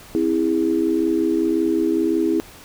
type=chord; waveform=sine; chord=C augmented; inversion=none; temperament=just; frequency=261.6 / 327 / 408.8 Hz; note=C4 / E4 / G#4; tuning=0 / -14 / -27 cents; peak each=-24 / -18 / -23 dBFS; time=0.15-2.4 s; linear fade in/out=0 ms; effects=pink hiss -43 dBFS RMS until 2.64 s